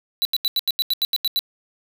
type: tone bursts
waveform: square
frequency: 3956 Hz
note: B7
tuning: 2 cents sharp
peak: -18 dBFS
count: 11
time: 0.22-1.391 s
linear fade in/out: 0 ms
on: 31 ms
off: 83 ms
effects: none